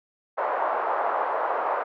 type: band-pass noise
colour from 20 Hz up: white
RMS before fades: -26 dBFS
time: 0.37-1.84 s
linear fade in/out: 20 ms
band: 530 to 1100 Hz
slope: 24 dB/octave
effects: none